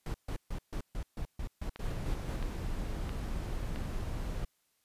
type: noise bursts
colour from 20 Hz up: brown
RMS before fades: -36 dBFS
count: 11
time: 0.06-2.362 s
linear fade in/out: 2 ms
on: 82 ms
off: 140 ms
type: click train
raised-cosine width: 0.3 ms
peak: -27 dBFS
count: 4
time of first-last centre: 1.76-3.76 s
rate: 1.5 Hz
type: noise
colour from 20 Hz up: brown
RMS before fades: -36 dBFS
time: 1.79-4.45 s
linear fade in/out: 5 ms
effects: white hiss -75 dBFS RMS until 4.84 s + resampled to 32000 Hz